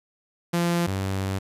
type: tone pair in turn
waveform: sawtooth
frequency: 172 / 96.31 Hz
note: F3 / G2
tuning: -26 / -30 cents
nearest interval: minor seventh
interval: 1004 cents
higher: first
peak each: -17 / -21 dBFS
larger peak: first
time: 0.53-0.87 / 0.87-1.39 s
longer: second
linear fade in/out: 10 ms
effects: resampled to 32000 Hz + 9-bit